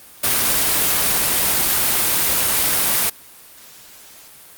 white noise, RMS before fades -17 dBFS, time 0.23-3.1 s, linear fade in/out 10 ms, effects white hiss -43 dBFS RMS until 4.57 s + Opus 32 kbps

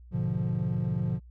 triangle chord, G# diminished seventh, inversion none, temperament equal, 103.83 / 123.47 / 146.83 / 174.61 Hz, G#2 / B2 / D3 / F3, 0 / 0 / 0 / 0 cents, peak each -32 / -28 / -30 / -28 dBFS, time 0.11-1.2 s, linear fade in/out 50 ms, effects tanh soft clip ceiling -18 dBFS + added 60 Hz sine -47 dBFS peak until 1.3 s

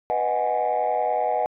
sine chord, G# minor seventh, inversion first, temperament equal, 493.9 / 622.3 / 740 / 830.6 Hz, B4 / D#5 / F#5 / G#5, 0 / 0 / 0 / 0 cents, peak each -27 / -25 / -23 / -25 dBFS, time 0.1-1.46 s, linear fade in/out 0 ms, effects tanh soft clip ceiling -15 dBFS

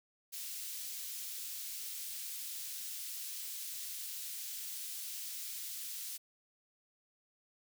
white high-pass noise, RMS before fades -43 dBFS, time 0.32-6.18 s, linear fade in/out 20 ms, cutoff 3300 Hz, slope 12 dB/octave, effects none

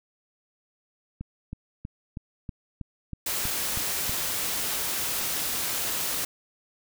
click train, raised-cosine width 5 ms, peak -22 dBFS, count 10, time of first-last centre 1.21-4.095 s, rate 3.12 Hz
white noise, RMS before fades -29 dBFS, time 3.26-6.25 s, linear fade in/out 5 ms
effects none

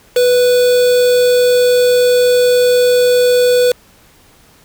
triangle tone with quantisation, 493.9 Hz, B4, in tune, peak -6 dBFS, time 0.16-3.72 s, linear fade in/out 5 ms, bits 3, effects pink hiss -47 dBFS RMS until 4.64 s

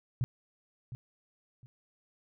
sine tone with echo, 123.8 Hz, B2, 5 cents sharp, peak -26 dBFS, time 0.21-0.24 s, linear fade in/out 0 ms, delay 710 ms, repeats 2, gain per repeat -12 dB, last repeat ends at 1.66 s, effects none

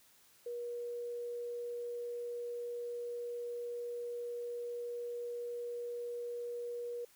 sine tone, 479.1 Hz, A#4, 47 cents sharp, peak -38 dBFS, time 0.46-7.05 s, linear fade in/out 5 ms, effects white hiss -65 dBFS RMS until 7.15 s

